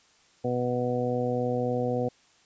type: harmonic tone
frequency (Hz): 123.47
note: B2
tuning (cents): 0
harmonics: 1 / 2 / 3 / 4 / 5 / 6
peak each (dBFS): -32 / -31 / -37 / -28 / -37 / -35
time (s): 0.44-2.09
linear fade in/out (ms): 10
effects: white hiss -61 dBFS RMS until 2.45 s + resampled to 16000 Hz